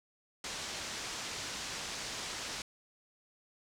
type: low-pass noise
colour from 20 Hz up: white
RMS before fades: -41 dBFS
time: 0.44-2.62 s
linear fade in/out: 2 ms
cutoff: 6900 Hz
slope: 24 dB/octave
effects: none